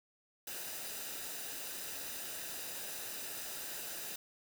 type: noise with comb filter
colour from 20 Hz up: white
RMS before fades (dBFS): -43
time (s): 0.47-4.16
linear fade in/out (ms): 5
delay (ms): 0.91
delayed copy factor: -0.5
effects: none